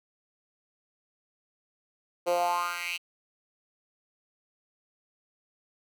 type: tone with high-pass filter sweep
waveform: 10% pulse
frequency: 174.61 Hz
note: F3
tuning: in tune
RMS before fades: -29 dBFS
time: 2.26-2.98 s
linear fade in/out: 20 ms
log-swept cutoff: 450 to 2900 Hz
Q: 4.5
effects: none